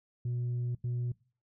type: tone bursts at uneven times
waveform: sine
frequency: 121.7 Hz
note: B2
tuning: 25 cents flat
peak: -28 dBFS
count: 2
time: 0.25-0.75 / 0.84-1.12 s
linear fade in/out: 5 ms
effects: noise-tail reverb RT60 0.4 s tail -23 dB re dry + tanh soft clip ceiling -29 dBFS